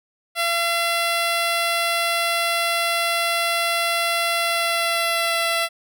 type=tone with pitch glide; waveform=10% pulse; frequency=680 to 672.6 Hz; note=F5 to E5; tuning=-46 to +35 cents; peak=-11 dBFS; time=0.35-5.69 s; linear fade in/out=50 ms; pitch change=-19 cents; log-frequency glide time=4.38-5.45 s; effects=none